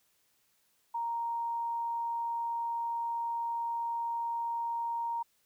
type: tone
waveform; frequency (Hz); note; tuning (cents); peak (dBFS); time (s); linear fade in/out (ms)
sine; 932.3; A#5; 0; -31; 0.94-5.23; 10
effects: white hiss -72 dBFS RMS until 5.45 s

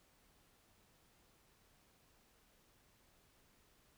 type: silence
effects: pink hiss -71 dBFS RMS until 3.97 s

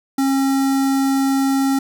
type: tone with notch filter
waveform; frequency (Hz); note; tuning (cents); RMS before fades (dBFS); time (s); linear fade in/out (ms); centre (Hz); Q
square; 270.9; C#4; -40; -17; 0.18-1.79; 5; 2700; 1.2
effects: none

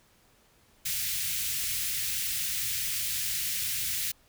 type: band-stop noise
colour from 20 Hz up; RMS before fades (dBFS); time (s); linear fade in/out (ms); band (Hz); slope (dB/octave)
white; -31; 0.85-4.12; 10; 150 to 1900; 24
effects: pink hiss -63 dBFS RMS until 4.28 s

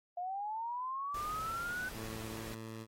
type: linear sweep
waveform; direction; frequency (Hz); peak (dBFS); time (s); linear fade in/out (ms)
sine; up; 698.5 to 1516; -36; 0.17-1.89; 5
type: noise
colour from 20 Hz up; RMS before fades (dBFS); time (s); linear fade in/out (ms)
pink; -48; 1.14-2.55; 5
type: tone with pitch glide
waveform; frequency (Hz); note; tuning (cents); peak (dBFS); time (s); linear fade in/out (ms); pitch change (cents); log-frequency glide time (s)
15% pulse; 110.8 to 111.7; A2 to A2; +13 to +27; -37; 1.93-2.87; 50; +14; 2.31-2.42
effects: AAC 48 kbps

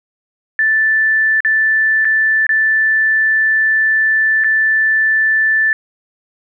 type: tone with dropouts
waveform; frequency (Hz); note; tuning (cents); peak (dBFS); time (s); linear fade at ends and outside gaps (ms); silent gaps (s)
sine; 1760; A6; 0; -10; 0.59-5.73; 1; 1.405-1.448 / 2.047-2.052 / 2.467-2.492 / 4.438-4.444
effects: none

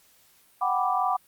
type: chord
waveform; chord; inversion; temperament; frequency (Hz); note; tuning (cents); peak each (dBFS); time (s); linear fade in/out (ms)
sine; G major seventh; third; equal; 740 / 784 / 987.8 / 1174.7; F#5 / G5 / B5 / D6; 0 / 0 / 0 / 0; -26 / -30 / -29 / -27; 0.61-1.17; 10
effects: white hiss -60 dBFS RMS until 1.27 s + Opus 48 kbps

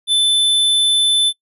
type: tone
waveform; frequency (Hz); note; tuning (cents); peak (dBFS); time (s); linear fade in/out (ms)
square; 3520; A7; 0; -12; 0.07-1.33; 50
effects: noise-tail reverb RT60 0.1 s tail -25 dB re dry + resampled to 32000 Hz

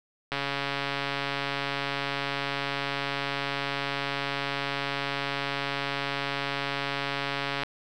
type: click train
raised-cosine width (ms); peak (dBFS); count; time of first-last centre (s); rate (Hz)
0.3; -13; 1025; 0.32-7.634; 140
effects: none

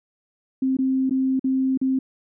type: tone with dropouts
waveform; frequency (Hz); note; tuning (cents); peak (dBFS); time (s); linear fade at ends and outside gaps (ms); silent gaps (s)
sine; 263.3; C4; +11; -18; 0.62-1.99; 5; 0.769-0.787 / 1.096-1.108 / 1.395-1.442 / 1.775-1.814
effects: none

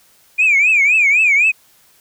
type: tone with vibrato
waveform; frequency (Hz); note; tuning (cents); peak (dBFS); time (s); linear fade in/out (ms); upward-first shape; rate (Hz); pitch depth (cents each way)
sine; 2388; D7; +28; -8; 0.38-1.52; 20; triangle; 3.9; 190
effects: tanh soft clip ceiling -6 dBFS + white hiss -52 dBFS RMS until 2 s

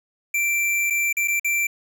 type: tone with dropouts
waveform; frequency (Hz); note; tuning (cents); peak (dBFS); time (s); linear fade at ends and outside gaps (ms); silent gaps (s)
square; 2349; D7; 0; -20; 0.34-1.67; 5; 0.901-0.905 / 1.128-1.168 / 1.276-1.281 / 1.397-1.445
effects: none

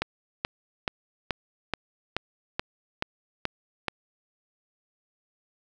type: click train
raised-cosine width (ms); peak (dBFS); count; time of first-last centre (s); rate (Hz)
0.3; -10; 10; 0.02-3.883; 2.33
effects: none

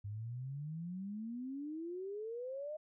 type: exponential sweep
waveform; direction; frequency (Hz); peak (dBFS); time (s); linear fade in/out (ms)
sine; up; 99.4 to 624; -40; 0.04-2.77; 10
effects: none

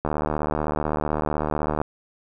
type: click train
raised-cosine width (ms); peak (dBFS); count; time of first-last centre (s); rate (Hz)
1; -10; 135; 0.05-1.815; 75.9
effects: none

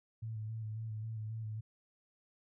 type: tone with vibrato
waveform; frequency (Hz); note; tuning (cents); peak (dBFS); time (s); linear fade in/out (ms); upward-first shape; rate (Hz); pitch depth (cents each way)
sine; 110; A2; 0; -38; 0.22-1.61; 10; square; 3.7; 29
effects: none

